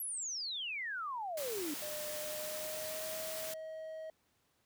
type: exponential sweep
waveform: sine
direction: down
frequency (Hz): 11840 to 281.1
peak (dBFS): -37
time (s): 0-1.74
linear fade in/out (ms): 2
type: noise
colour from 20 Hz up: white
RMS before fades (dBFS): -43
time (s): 1.37-3.54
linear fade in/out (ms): 5
type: tone with pitch glide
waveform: triangle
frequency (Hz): 604 to 635.1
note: D5 to D#5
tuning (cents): +48 to +35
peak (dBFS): -40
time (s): 1.82-4.1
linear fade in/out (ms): 2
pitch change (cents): +87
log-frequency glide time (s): 2.15-3.21
effects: pink hiss -75 dBFS RMS until 4.65 s + high-pass 80 Hz 12 dB/octave